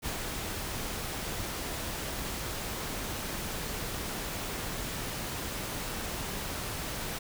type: noise with ADSR envelope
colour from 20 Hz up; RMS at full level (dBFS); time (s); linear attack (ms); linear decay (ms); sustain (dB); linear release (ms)
pink; -34; 0.02-7.19; 39; 110; -2; 10
effects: none